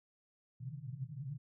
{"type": "band-pass noise", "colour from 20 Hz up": "white", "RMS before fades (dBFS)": -44, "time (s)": [0.6, 1.38], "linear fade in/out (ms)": 10, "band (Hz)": [120, 150], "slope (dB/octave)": 96, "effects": []}